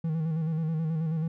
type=tone with vibrato; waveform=triangle; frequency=160.2 Hz; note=E3; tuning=49 cents flat; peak=-24 dBFS; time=0.04-1.28 s; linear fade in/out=5 ms; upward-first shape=square; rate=9.3 Hz; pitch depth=45 cents each way; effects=none